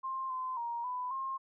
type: tone with pitch steps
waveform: sine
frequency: 1056 / 1029 / 940 / 998 / 1067 Hz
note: C6 / C6 / A#5 / B5 / C6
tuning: +16 / -29 / +14 / +18 / +34 cents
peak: -34 dBFS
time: 0.03-1.38 s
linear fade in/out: 20 ms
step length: 270 ms
effects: none